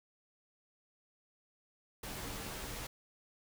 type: noise with comb filter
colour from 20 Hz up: pink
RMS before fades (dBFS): -43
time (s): 2.03-2.87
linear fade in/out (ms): 5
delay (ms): 12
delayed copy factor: -0.5
effects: none